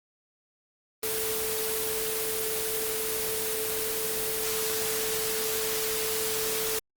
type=tone in noise; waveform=sine; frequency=440 Hz; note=A4; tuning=in tune; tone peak=-32 dBFS; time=1.03-6.79 s; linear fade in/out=2 ms; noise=white; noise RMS=-30 dBFS; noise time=1.03-6.79 s; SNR=-5 dB; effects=Opus 24 kbps